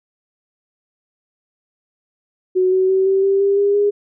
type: tone with pitch steps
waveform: sine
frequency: 370 / 375.4 / 380.8 / 386.4 / 392 / 397.7 / 403.5 / 409.4 Hz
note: F#4 / F#4 / F#4 / G4 / G4 / G4 / G#4 / G#4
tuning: 0 / +25 / +50 / -25 / 0 / +25 / -50 / -25 cents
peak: -12 dBFS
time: 2.55-3.91 s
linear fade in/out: 20 ms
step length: 170 ms
effects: none